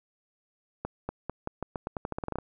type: accelerating click train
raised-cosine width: 1 ms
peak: -18 dBFS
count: 16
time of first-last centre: 0.85-2.386 s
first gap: 240 ms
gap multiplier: 0.86
effects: none